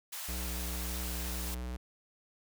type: high-pass noise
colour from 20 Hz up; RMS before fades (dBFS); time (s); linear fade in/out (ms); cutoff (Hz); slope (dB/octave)
white; -41; 0.12-1.55; 10; 650; 24
type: tone with vibrato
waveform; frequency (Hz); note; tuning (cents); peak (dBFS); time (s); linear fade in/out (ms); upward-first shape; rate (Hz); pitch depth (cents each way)
square; 61.74; B1; 0; -37; 0.28-1.77; 10; sine; 20; 44
effects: none